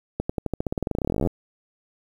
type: accelerating click train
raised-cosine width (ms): 2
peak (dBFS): -11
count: 29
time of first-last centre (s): 0.2-1.273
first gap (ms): 95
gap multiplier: 0.92
effects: 8-bit